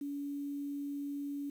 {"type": "tone with quantisation", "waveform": "sine", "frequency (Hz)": 284.4, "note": "C#4", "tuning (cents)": 45, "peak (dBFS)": -36, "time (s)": [0.01, 1.5], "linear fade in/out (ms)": 5, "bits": 10, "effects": []}